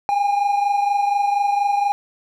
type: tone pair together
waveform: triangle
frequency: 808 / 832.2 Hz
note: G#5 / G#5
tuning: -48 / +3 cents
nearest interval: minor second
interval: 51 cents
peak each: -15 / -22 dBFS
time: 0.09-1.92 s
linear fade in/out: 0 ms
effects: none